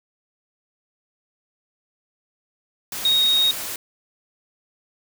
sine tone in noise, 3749 Hz, A#7, 9 cents sharp, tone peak -15 dBFS, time 3.05-3.51 s, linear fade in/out 2 ms, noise white, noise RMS -30 dBFS, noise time 2.92-3.76 s, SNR +12 dB, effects none

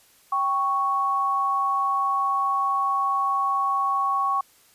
sine tone pair together, 784 / 1108.7 Hz, G5 / C#6, 0 / 0 cents, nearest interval tritone, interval 600 cents, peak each -28 / -21 dBFS, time 0.32-4.41 s, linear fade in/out 5 ms, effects white hiss -57 dBFS RMS until 4.74 s + resampled to 32000 Hz

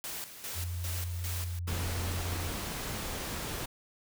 white noise with tremolo, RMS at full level -39 dBFS, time 0.04-1.59 s, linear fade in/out 0 ms, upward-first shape square, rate 2.5 Hz, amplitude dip 65%
sine tone, 87.31 Hz, F2, in tune, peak -33 dBFS, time 0.54-2.53 s, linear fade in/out 50 ms
pink noise, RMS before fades -37 dBFS, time 1.67-3.66 s, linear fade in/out 10 ms
effects none

